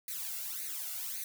blue noise with flanger, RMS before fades -39 dBFS, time 0.08-1.24 s, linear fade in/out 2 ms, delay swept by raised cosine 0.46 to 1.46 ms, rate 1.8 Hz, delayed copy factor +1, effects none

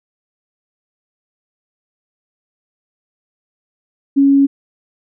sine tone, 277.2 Hz, C#4, in tune, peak -7 dBFS, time 4.16-4.47 s, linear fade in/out 20 ms, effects none

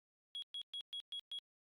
sine tone bursts, 3322 Hz, G#7, in tune, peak -40 dBFS, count 6, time 0.35-1.388 s, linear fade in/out 0 ms, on 73 ms, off 120 ms, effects tanh soft clip ceiling -39 dBFS + Opus 48 kbps

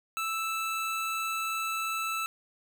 25% pulse tone, 1318.5 Hz, E6, in tune, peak -26 dBFS, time 0.17-2.26 s, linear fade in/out 0 ms, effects none

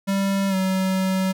square tone with pitch glide, 196 to 189 Hz, G3 to F#3, 0 to +37 cents, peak -20 dBFS, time 0.07-1.33 s, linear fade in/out 20 ms, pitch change -63 cents, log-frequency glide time 0.49-0.55 s, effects none

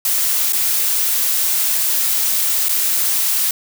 blue noise with dropouts, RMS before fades -17 dBFS, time 0.05-3.51 s, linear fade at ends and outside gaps 2 ms, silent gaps 0.524-0.531 / 2.685-2.692 s, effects none

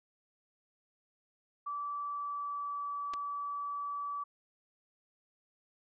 sine tone with pitch glide, 1158 to 1150 Hz, D6 to D6, -25 to -37 cents, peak -35 dBFS, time 1.66-4.24 s, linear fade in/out 10 ms, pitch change -12 cents, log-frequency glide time 1.96-2.99 s
clicks, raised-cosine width 0.2 ms, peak -27 dBFS, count 2, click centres 3.136 / 3.139 s
effects none

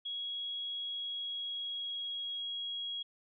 sine tone with pitch glide, 3321 to 3300 Hz, G#7 to G#7, -1 to -12 cents, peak -36 dBFS, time 0.05-3.03 s, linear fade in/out 10 ms, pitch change -11 cents, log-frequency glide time 0.66-2.52 s, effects none

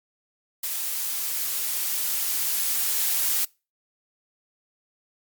blue noise with level ramp, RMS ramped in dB -29 to -23 dBFS, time 0.63-3.45 s, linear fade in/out 5 ms, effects noise-tail reverb RT60 0.3 s tail -26 dB re dry + Opus 48 kbps

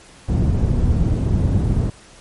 white low-pass noise, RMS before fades -17 dBFS, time 0.28-1.9 s, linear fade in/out 5 ms, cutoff 130 Hz, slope 12 dB/octave, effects pink hiss -45 dBFS RMS until 2.2 s + MP3 48 kbps

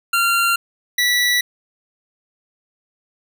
25% pulse tone pair in turn, 1383 / 1955.9 Hz, F6 / B6, -17 / -17 cents, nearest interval tritone, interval 600 cents, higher second, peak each -11 dBFS, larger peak neither, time 0.13-0.56 / 0.98-1.41 s, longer neither, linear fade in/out 5 ms, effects none

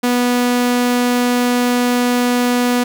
sawtooth tone, 245.1 Hz, B3, 13 cents flat, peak -9 dBFS, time 0.03-2.84 s, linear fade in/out 10 ms, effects none

